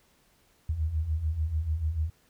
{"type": "beating tone pair", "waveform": "sine", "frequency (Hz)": [73.9, 80.7], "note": ["D2", "E2"], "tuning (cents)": [11, -36], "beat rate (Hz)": 6.8, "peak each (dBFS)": [-33, -27], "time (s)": [0.69, 2.1], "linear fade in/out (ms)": 5, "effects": ["pink hiss -65 dBFS RMS until 2.29 s"]}